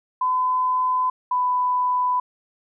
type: tone pair in turn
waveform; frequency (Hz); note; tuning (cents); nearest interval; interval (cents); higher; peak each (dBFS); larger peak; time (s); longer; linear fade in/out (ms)
sine; 1013 / 996.7; B5 / B5; +44 / +16; unison; 28; first; -18; neither; 0.21-1.1 / 1.31-2.2; neither; 5
effects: none